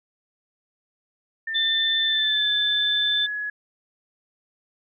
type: tone with pitch glide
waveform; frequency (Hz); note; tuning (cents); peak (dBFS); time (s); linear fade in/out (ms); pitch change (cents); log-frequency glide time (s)
sine; 1796 to 1685.4; A6 to G#6; +35 to +25; -26; 1.47-3.5; 5; -110; 2.03-2.51
type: tone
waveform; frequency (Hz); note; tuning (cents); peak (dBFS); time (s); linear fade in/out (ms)
sine; 3534; A7; +7; -20; 1.54-3.27; 20
effects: none